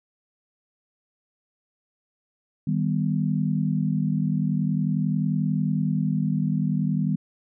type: chord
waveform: sine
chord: Eb augmented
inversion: none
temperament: equal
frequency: 155.56 / 196 / 246.9 Hz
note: Eb3 / G3 / B3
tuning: 0 / 0 / 0 cents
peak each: -24 / -25 / -28 dBFS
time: 2.67-7.16 s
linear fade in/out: 5 ms
effects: none

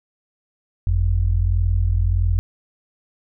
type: tone pair together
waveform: sine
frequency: 47.83 / 89.4 Hz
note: G1 / F2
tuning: -42 / +41 cents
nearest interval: major seventh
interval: 1083 cents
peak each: -18 dBFS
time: 0.87-2.39 s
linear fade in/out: 0 ms
effects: none

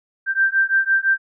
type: beating tone pair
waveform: sine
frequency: 1568 / 1573.9 Hz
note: G6 / G6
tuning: 0 / +7 cents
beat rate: 5.9 Hz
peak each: -18 dBFS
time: 0.26-1.18 s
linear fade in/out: 50 ms
effects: none

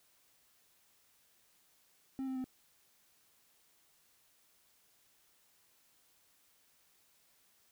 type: tone with pitch steps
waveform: triangle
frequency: 266.3 / 262 / 257.8 Hz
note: C4 / C4 / C4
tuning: +31 / +2 / -26 cents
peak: -34 dBFS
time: 2.19-2.442 s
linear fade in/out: 0 ms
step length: 84 ms
effects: white hiss -70 dBFS RMS until 7.71 s

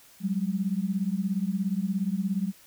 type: beating tone pair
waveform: sine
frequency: 185 / 202 Hz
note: F#3 / G#3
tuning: 0 / -48 cents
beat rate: 17 Hz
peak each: -28 dBFS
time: 0.2-2.53 s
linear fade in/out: 50 ms
effects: white hiss -55 dBFS RMS until 2.66 s

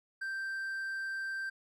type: tone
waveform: triangle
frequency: 1568 Hz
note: G6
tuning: in tune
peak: -33 dBFS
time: 0.21-1.5 s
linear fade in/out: 10 ms
effects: none

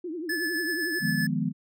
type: tone with vibrato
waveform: sine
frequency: 332.1 Hz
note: E4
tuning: 13 cents sharp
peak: -31 dBFS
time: 0.04-0.99 s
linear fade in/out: 5 ms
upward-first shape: triangle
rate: 11 Hz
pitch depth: 190 cents each way
type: tone with tremolo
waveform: square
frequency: 1729 Hz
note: A6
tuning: 31 cents flat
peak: -27 dBFS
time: 0.29-1.27 s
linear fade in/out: 5 ms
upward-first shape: sine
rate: 7.8 Hz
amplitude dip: 30%
type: chord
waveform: sine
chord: F half-diminished seventh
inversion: third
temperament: equal with one note detuned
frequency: 153.42 / 174.61 / 207.7 / 246.9 Hz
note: Eb3 / F3 / Ab3 / Cb4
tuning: -24 / 0 / 0 / 0 cents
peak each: -30 dBFS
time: 1-1.53 s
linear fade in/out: 50 ms
effects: none

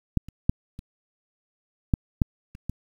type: clicks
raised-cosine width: 5 ms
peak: -8 / -28 / -6 / -25 / -7 / -6 / -29 / -17 dBFS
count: 8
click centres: 0.173 / 0.286 / 0.495 / 0.791 / 1.938 / 2.218 / 2.551 / 2.696 s
effects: 8-bit

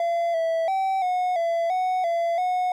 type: tone with pitch steps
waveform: triangle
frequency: 681 / 657 / 769 / 728 / 673 / 740 / 678 / 730 Hz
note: F5 / E5 / G5 / F#5 / E5 / F#5 / E5 / F#5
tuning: -44 / -6 / -33 / -28 / +36 / 0 / +49 / -24 cents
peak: -19 dBFS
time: 0-2.72 s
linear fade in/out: 2 ms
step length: 340 ms
effects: none

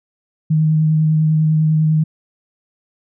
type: tone with vibrato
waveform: sine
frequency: 156.2 Hz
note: D#3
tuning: 7 cents sharp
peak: -11 dBFS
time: 0.5-2.04 s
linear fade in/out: 10 ms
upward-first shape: sine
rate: 10 Hz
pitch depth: 15 cents each way
effects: none

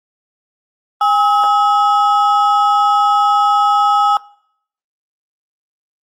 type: ring-modulated tone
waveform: triangle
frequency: 1049 Hz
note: C6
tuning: 4 cents sharp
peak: -5 dBFS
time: 1.01-4.17 s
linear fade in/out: 2 ms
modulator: 232 Hz
effects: noise-tail reverb RT60 0.7 s tail -24 dB re dry + Opus 24 kbps

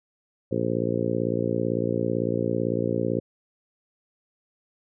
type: harmonic tone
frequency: 57.9 Hz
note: A#1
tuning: 11 cents flat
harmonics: 2 / 3 / 4 / 5 / 6 / 7 / 8 / 9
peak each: -31 / -31 / -31 / -31 / -31 / -31 / -31 / -31 dBFS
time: 0.51-3.2 s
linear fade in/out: 10 ms
effects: none

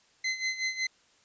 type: tone with tremolo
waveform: sawtooth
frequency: 2053 Hz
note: C7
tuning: 33 cents flat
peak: -23 dBFS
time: 0.24-0.87 s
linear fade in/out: 5 ms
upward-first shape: sine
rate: 5.4 Hz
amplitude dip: 75%
effects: white hiss -64 dBFS RMS until 1.24 s + resampled to 16000 Hz

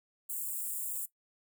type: high-pass noise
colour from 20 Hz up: white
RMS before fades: -37 dBFS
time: 0.29-1.06 s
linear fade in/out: 10 ms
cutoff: 7300 Hz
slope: 96 dB/octave
effects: noise-tail reverb RT60 0.1 s tail -17 dB re dry

